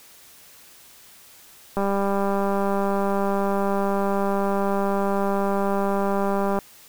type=click train; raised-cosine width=1 ms; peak=-11 dBFS; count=955; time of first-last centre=1.77-6.588 s; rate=198 Hz; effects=white hiss -49 dBFS RMS until 6.88 s